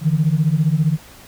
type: beating tone pair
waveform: sine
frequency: 148.4 / 163.4 Hz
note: D3 / E3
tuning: +18 / -15 cents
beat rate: 15 Hz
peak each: -16 dBFS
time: 0.01-0.98 s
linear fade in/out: 50 ms
effects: tanh soft clip ceiling -6 dBFS + pink hiss -43 dBFS RMS until 1.27 s